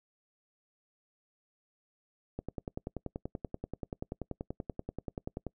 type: click train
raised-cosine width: 2 ms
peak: -23 dBFS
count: 33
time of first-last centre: 2.39-5.467 s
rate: 10.4 Hz
effects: noise-tail reverb RT60 0.1 s tail -25 dB re dry